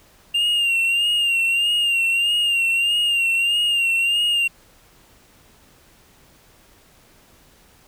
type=tone with vibrato; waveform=triangle; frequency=2787 Hz; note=F7; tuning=4 cents flat; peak=-15 dBFS; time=0.34-4.48 s; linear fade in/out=10 ms; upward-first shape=sine; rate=1.6 Hz; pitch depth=50 cents each way; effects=pink hiss -53 dBFS RMS until 7.87 s